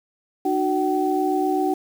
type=tone cluster; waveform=sine; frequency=303.5 / 371.3 / 761 Hz; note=D#4 / F#4 / F#5; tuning=-43 / +6 / +48 cents; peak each=-23 dBFS; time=0.45-1.74 s; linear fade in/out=5 ms; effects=7-bit